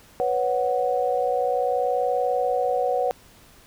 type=chord; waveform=sine; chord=B suspended second; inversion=none; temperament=equal; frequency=493.9 / 554.4 / 740 Hz; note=B4 / C#5 / F#5; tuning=0 / 0 / 0 cents; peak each=-24 / -26 / -24 dBFS; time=0.2-3.11 s; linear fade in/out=0 ms; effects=pink hiss -52 dBFS RMS until 3.66 s